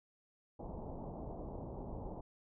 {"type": "low-pass noise", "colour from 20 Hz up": "pink", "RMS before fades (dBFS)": -45, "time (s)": [0.59, 2.21], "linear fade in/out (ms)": 5, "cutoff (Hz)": 920, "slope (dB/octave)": 48, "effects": []}